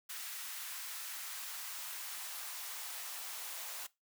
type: noise with high-pass filter sweep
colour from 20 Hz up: white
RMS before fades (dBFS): -44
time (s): 0.09-3.87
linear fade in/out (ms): 10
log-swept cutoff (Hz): 1300 to 740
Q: 1.1
effects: noise-tail reverb RT60 0.2 s tail -19 dB re dry